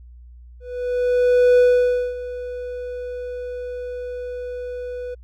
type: tone with ADSR envelope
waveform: triangle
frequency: 493.9 Hz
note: B4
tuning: in tune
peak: -8 dBFS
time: 0.6-5.15 s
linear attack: 980 ms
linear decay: 560 ms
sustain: -17 dB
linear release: 14 ms
effects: added 60 Hz sine -40 dBFS peak until 5.23 s